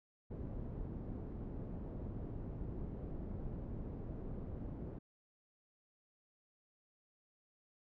pink low-pass noise, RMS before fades -44 dBFS, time 0.3-4.99 s, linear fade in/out 10 ms, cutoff 370 Hz, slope 12 dB/octave, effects none

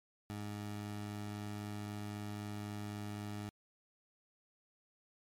20% pulse tone, 103.83 Hz, G#2, in tune, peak -36 dBFS, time 0.3-3.49 s, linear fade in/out 0 ms, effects MP3 64 kbps

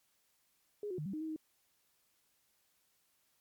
sine tone with pitch steps, 414.6 / 365 / 151.2 / 194.9 / 308.8 / 317.8 / 313.3 Hz, G#4 / F#4 / D#3 / G3 / D#4 / D#4 / D#4, -3 / -24 / -49 / -10 / -13 / +37 / +12 cents, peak -37 dBFS, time 0.83-1.362 s, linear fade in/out 2 ms, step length 76 ms, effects white hiss -75 dBFS RMS until 3.4 s + MP3 96 kbps

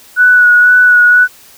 sine tone with vibrato, 1472 Hz, F#6, 9 cents flat, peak -3 dBFS, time 0.16-1.28 s, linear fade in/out 50 ms, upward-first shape sine, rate 2 Hz, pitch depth 20 cents each way, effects white hiss -40 dBFS RMS until 1.57 s

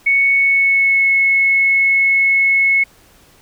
sine tone with pitch glide, 2217 to 2190 Hz, C#7 to C#7, 0 to -22 cents, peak -10 dBFS, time 0.06-2.84 s, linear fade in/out 10 ms, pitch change -22 cents, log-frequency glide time 0.33-1.11 s, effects pink hiss -49 dBFS RMS until 3.41 s

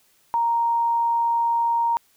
sine tone, 932.3 Hz, A#5, in tune, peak -18 dBFS, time 0.34-1.97 s, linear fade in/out 0 ms, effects white hiss -61 dBFS RMS until 2.16 s

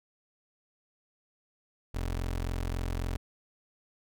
25% pulse tone, 43.66 Hz, F1, in tune, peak -27 dBFS, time 1.94-3.17 s, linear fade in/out 10 ms, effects none

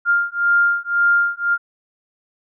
sine beating tone pair, 1400 / 1401.9 Hz, F6 / F6, +4 / +6 cents, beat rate 1.9 Hz, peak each -17 / -17 dBFS, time 0.05-1.58 s, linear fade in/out 50 ms, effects none

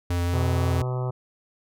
square tone with vibrato, 87.31 Hz, F2, in tune, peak -23 dBFS, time 0.1-0.82 s, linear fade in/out 5 ms, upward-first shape square, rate 5.9 Hz, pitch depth 8 cents each way
harmonic tone, 126.6 Hz, B2, 43 cents sharp, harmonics 1 / 3 / 4 / 5 / 6 / 7 / 8 / 9 / 10, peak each -25 / -35 / -37 / -39 / -41 / -42 / -43 / -44 / -45 dBFS, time 0.33-1.11 s, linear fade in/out 10 ms
effects none

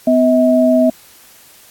sine tone pair together, 251.5 / 641.1 Hz, B3 / E5, +32 / -48 cents, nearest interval octave + major third, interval 1620 cents, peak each -11 dBFS, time 0.07-0.9 s, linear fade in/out 5 ms, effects white hiss -44 dBFS RMS until 1.7 s + AAC 64 kbps

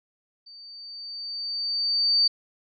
sine tone with level ramp, 4600 Hz, D8, 37 cents flat, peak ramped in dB -44 to -16 dBFS, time 0.46-2.28 s, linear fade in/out 10 ms, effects none

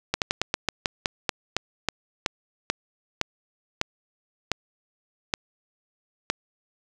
slowing click train, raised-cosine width 0.2 ms, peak -5 dBFS, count 18, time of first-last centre 0.14-6.3 s, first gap 78 ms, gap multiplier 1.17, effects none

